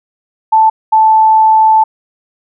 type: tone pair in turn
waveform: sine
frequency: 880 / 876.6 Hz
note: A5 / A5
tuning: 0 / -7 cents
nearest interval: unison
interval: 7 cents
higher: first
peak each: -4 dBFS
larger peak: neither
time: 0.52-0.7 / 0.92-1.84 s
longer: second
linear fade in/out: 10 ms
effects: none